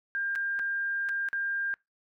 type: tone with dropouts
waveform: sine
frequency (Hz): 1600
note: G6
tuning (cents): +35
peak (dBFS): -28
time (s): 0.15-1.74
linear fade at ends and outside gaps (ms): 0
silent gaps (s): 0.353-0.358 / 0.591-0.595 / 1.088-1.092 / 1.287-1.33
effects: noise-tail reverb RT60 0.2 s tail -24 dB re dry